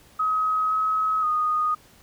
sine tone with pitch steps, 1269 / 1278 / 1237 Hz, D#6 / D#6 / D#6, +34 / +46 / -10 cents, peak -20 dBFS, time 0.19-1.75 s, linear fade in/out 10 ms, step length 520 ms, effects pink hiss -54 dBFS RMS until 2.02 s

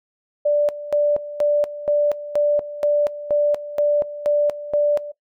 sine tone with tremolo, 587.3 Hz, D5, in tune, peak -14 dBFS, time 0.45-5.12 s, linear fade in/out 10 ms, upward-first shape square, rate 2.1 Hz, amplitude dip 80%, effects noise-tail reverb RT60 0.1 s tail -18 dB re dry

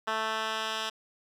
10% pulse tone with band-pass filter sweep, 220 Hz, A3, in tune, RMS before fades -32 dBFS, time 0.07-0.9 s, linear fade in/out 10 ms, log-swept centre 1600 to 3200 Hz, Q 1, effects 10-bit

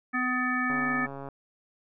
harmonic tone, 251.6 Hz, B3, 32 cents sharp, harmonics 1 / 3 / 5 / 7 / 9, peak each -30 / -38 / -31 / -29 / -36 dBFS, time 0.13-1.07 s, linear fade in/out 20 ms
click train, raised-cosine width 1 ms, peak -26 dBFS, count 82, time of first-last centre 0.7-1.287 s, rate 138 Hz
effects none

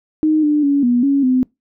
sine tone with pitch steps, 310 / 297.8 / 282.6 / 242.9 / 278.5 / 255.6 Hz, D#4 / D4 / C#4 / B3 / C#4 / C4, -6 / +24 / +34 / -29 / +8 / -40 cents, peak -11 dBFS, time 0.23-1.43 s, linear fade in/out 0 ms, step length 200 ms, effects noise-tail reverb RT60 0.2 s tail -25 dB re dry

